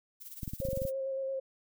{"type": "noise with tremolo", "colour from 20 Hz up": "violet", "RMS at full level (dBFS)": -44, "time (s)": [0.2, 0.92], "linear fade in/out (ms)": 20, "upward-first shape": "sine", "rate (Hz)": 18, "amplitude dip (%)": 70}
{"type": "clicks", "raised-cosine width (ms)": 5, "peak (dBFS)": -25, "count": 10, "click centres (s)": [0.432, 0.478, 0.535, 0.602, 0.652, 0.687, 0.731, 0.774, 0.819, 0.852]}
{"type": "tone with vibrato", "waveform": "sine", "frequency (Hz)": 536, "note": "C5", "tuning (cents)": 42, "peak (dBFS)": -32, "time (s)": [0.61, 1.4], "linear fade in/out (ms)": 10, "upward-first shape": "square", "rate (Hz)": 8.9, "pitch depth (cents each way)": 13}
{"effects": []}